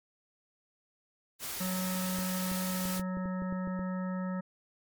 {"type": "noise", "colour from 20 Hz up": "white", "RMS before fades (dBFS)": -38, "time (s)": [1.39, 3.02], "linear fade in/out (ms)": 50}
{"type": "harmonic tone", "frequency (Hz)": 185, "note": "F#3", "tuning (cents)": 0, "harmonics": [1, 3, 5, 7, 9, 10], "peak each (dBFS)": [-32, -42, -47, -45, -53, -51], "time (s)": [1.6, 4.41], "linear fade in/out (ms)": 10}
{"type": "clicks", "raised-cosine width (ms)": 3, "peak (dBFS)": -29, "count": 10, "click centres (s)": [2.187, 2.516, 2.854, 2.996, 3.171, 3.257, 3.421, 3.525, 3.674, 3.793]}
{"effects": ["MP3 96 kbps"]}